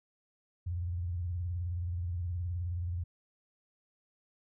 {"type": "tone with vibrato", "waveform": "sine", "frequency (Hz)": 87.31, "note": "F2", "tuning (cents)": 0, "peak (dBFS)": -32, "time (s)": [0.66, 3.04], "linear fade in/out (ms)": 10, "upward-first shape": "triangle", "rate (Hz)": 19, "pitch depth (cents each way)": 140, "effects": []}